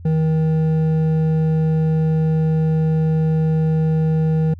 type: tone with hard clipping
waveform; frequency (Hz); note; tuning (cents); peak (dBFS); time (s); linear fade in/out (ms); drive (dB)
sine; 158.6; D#3; +33; -16; 0.05-4.54; 5; 7
effects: added 86 Hz sine -34 dBFS peak until 4.59 s